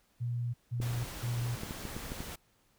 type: tone bursts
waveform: sine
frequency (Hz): 120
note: B2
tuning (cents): -49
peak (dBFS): -31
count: 3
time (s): 0.2-1.56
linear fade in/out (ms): 20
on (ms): 340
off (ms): 170
type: clicks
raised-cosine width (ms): 3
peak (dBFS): -26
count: 7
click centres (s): 0.802 / 1.634 / 1.709 / 1.853 / 1.966 / 2.119 / 2.205
type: noise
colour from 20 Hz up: pink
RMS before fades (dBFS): -43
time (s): 0.81-2.36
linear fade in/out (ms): 10
effects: pink hiss -70 dBFS RMS until 2.78 s